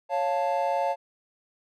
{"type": "chord", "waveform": "triangle", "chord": "Db augmented", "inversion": "none", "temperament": "equal", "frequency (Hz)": [554.4, 698.5, 880], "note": ["Db5", "F5", "A5"], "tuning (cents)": [0, 0, 0], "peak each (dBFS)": -26, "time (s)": [0.09, 0.96], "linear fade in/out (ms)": 50, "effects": []}